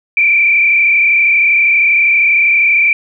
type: tone with frequency modulation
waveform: sine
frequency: 2349 Hz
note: D7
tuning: in tune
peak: -7 dBFS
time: 0.17-2.93 s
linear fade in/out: 2 ms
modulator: 32.6 Hz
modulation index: 2
effects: none